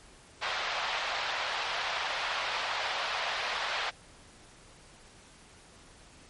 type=band-pass noise; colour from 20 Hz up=pink; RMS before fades=-33 dBFS; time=0.41-3.91 s; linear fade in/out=20 ms; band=660 to 4300 Hz; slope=24 dB/octave; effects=pink hiss -55 dBFS RMS until 6.29 s + MP3 48 kbps